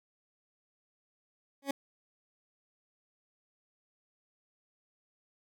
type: tone with exponential growth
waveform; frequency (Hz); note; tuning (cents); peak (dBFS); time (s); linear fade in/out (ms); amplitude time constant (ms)
20% pulse; 277.2; C#4; 0; -22; 1.62-1.71; 5; 18
effects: none